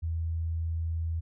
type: tone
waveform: sine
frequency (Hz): 82.1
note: E2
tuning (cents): -6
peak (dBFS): -28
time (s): 0.02-1.21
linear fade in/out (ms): 20
effects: none